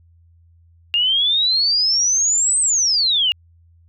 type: exponential two-way sweep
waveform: sine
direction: up then down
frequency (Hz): 2791 to 8380 to 2791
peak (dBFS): -14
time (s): 0.94-3.32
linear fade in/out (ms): 0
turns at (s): 2.6
effects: added 84 Hz sine -49 dBFS peak until 3.88 s